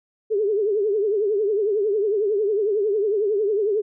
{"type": "tone with vibrato", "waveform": "sine", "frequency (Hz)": 415.3, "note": "G#4", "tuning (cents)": 0, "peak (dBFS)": -18, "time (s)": [0.3, 3.82], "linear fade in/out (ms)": 20, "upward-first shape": "triangle", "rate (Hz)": 11, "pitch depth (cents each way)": 140, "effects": []}